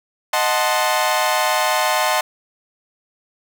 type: chord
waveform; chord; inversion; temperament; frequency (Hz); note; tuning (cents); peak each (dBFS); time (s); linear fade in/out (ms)
sawtooth; D# diminished seventh; none; equal; 622.3 / 740 / 880 / 1046.5; D#5 / F#5 / A5 / C6; 0 / 0 / 0 / 0; -18; 0.33-2.21; 5
effects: none